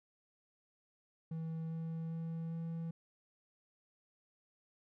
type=tone with pitch steps; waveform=triangle; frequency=162.1 / 163.13 / 164.17 / 165.22 Hz; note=E3 / E3 / E3 / E3; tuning=-29 / -18 / -7 / +4 cents; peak=-36 dBFS; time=1.31-2.91 s; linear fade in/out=5 ms; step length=400 ms; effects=none